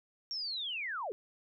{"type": "linear sweep", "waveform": "sine", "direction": "down", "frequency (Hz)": [5588, 360.5], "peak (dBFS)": -35, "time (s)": [0.31, 1.12], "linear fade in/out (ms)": 0, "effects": []}